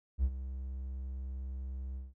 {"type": "tone with ADSR envelope", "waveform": "triangle", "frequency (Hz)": 65.41, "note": "C2", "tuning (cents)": 0, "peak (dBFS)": -21, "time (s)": [0.18, 2.14], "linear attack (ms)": 59, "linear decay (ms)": 54, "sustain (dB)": -14, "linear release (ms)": 180, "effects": ["tanh soft clip ceiling -20 dBFS"]}